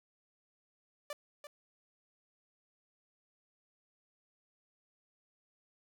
sawtooth tone with echo, 587.3 Hz, D5, in tune, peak -35 dBFS, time 1.1-1.13 s, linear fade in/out 2 ms, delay 340 ms, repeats 1, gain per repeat -8 dB, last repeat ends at 1.47 s, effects none

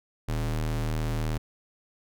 square ring-modulated tone, 78.1 Hz, D#2, 7 cents sharp, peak -24 dBFS, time 0.28-1.38 s, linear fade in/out 10 ms, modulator 38.3 Hz, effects none

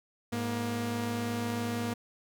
sawtooth tone pair together, 105.39 / 236.6 Hz, G#2 / A#3, +26 / +26 cents, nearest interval octave + major second, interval 1400 cents, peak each -32 / -28 dBFS, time 0.32-1.94 s, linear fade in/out 10 ms, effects none

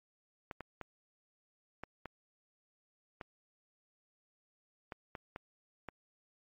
clicks, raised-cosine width 0.5 ms, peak -27 dBFS, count 10, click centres 0.512 / 0.607 / 0.813 / 1.836 / 2.057 / 3.212 / 4.922 / 5.152 / 5.361 / 5.887 s, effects MP3 48 kbps

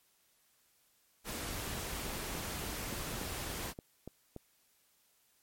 pink noise, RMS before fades -40 dBFS, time 1.24-3.74 s, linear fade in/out 50 ms
click train, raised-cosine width 2 ms, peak -30 dBFS, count 11, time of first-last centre 1.49-4.364 s, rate 3.48 Hz
effects white hiss -71 dBFS RMS until 5.42 s + MP3 64 kbps

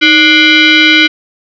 sine tone with frequency modulation, 313.1 Hz, D#4, 11 cents sharp, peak -3 dBFS, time 0.01-1.08 s, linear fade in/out 20 ms, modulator 892 Hz, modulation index 3.7, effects none

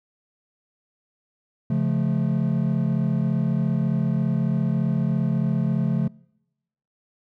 triangle chord, Db augmented, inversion none, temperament just, 138.59 / 173.24 / 216.5 Hz, Db3 / F3 / A3, 0 / -14 / -28 cents, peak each -21 / -22 / -22 dBFS, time 1.7-6.08 s, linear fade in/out 5 ms, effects noise-tail reverb RT60 0.9 s tail -26 dB re dry + tanh soft clip ceiling -10 dBFS

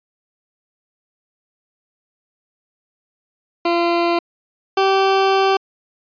20% pulse tone pair in turn, 342.5 / 387 Hz, F4 / G4, -34 / -22 cents, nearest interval major second, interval 212 cents, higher second, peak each -10 / -8 dBFS, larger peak second, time 3.65-4.19 / 4.77-5.57 s, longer second, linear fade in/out 5 ms, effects resampled to 11025 Hz

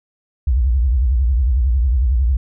sine tone with vibrato, 62.8 Hz, B1, 30 cents sharp, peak -12 dBFS, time 0.47-2.37 s, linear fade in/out 5 ms, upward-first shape triangle, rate 11 Hz, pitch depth 270 cents each way, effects none

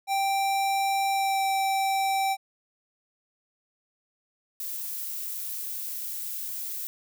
square tone with pitch glide, 784 to 777.2 Hz, G5 to G5, 0 to -15 cents, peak -24 dBFS, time 0.07-2.37 s, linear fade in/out 50 ms, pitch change -15 cents, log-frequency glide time 1.11-1.43 s
violet noise, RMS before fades -34 dBFS, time 4.6-6.87 s, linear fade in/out 0 ms
effects none

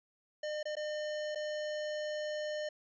square tone with dropouts, 605 Hz, D#5, 49 cents flat, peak -36 dBFS, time 0.43-2.69 s, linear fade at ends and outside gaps 5 ms, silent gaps 0.63-0.654 / 0.754-0.767 / 1.349-1.356 s, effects resampled to 16000 Hz

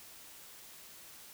silence, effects white hiss -53 dBFS RMS until 1.33 s

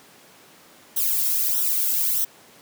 violet noise with flanger, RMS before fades -22 dBFS, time 0.96-2.25 s, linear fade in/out 10 ms, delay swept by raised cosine 0.42 to 1.72 ms, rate 1.6 Hz, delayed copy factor -1, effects pink hiss -50 dBFS RMS until 2.61 s + high-pass 200 Hz 12 dB/octave

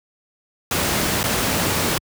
pink noise with dropouts, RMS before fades -20 dBFS, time 0.71-1.98 s, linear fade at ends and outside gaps 2 ms, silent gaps 1.231-1.239 s, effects high-pass 80 Hz 12 dB/octave

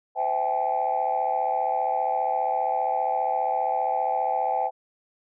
sine tone cluster, 514 / 661 / 775 / 850 Hz, C5 / E5 / G5 / G#5, -31 / +5 / -20 / +40 cents, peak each -31 / -29 / -24 / -27 dBFS, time 0.15-4.71 s, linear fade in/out 50 ms, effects tanh soft clip ceiling -15 dBFS

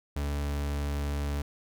40% pulse tone, 71.9 Hz, D2, 36 cents flat, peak -28 dBFS, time 0.16-1.42 s, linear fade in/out 5 ms, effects none

